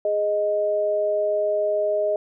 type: tone pair together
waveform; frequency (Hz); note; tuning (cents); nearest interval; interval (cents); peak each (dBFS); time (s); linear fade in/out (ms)
sine; 415.3 / 622.2; G#4 / D#5; 0 / 0; perfect fifth; 700; -26 / -20; 0.05-2.16; 2
effects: none